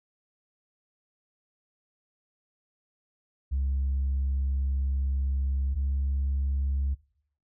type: tone pair in turn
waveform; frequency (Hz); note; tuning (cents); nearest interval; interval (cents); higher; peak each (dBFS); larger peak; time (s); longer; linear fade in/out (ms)
sine; 67.7 / 68.65; C#2 / C#2; -40 / -16; unison; 24; second; -23; neither; 3.51-5.75 / 5.75-6.95; first; 20
effects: noise-tail reverb RT60 0.7 s tail -22 dB re dry + tanh soft clip ceiling -22 dBFS